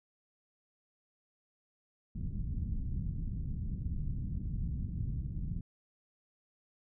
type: low-pass noise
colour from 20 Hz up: pink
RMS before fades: -36 dBFS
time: 2.15-5.61 s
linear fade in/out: 5 ms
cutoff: 190 Hz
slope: 24 dB/octave
effects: none